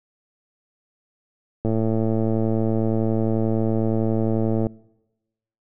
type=click train; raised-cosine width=2 ms; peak=-10 dBFS; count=336; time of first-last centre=1.65-4.668 s; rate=111 Hz; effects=noise-tail reverb RT60 1.0 s tail -24 dB re dry